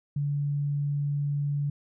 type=tone; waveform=sine; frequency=143.9 Hz; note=D3; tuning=35 cents flat; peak=-25 dBFS; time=0.16-1.7 s; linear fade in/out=5 ms; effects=none